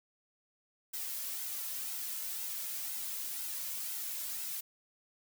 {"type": "noise with flanger", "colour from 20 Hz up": "blue", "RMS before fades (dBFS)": -39, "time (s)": [0.93, 4.61], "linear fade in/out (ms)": 10, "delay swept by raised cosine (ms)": [1.7, 2.62], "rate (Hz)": 2, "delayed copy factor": -0.55, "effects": []}